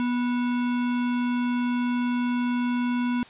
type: tone with sample-and-hold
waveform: sine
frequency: 244 Hz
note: B3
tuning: 21 cents flat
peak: -22 dBFS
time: 0-3.23 s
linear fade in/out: 0 ms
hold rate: 1225 Hz
effects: white hiss -48 dBFS RMS until 3.29 s + resampled to 8000 Hz